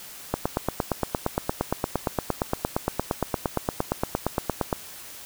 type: click train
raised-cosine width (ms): 1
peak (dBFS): -8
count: 39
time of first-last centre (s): 0.34-4.728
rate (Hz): 8.66
effects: white hiss -42 dBFS RMS until 5.25 s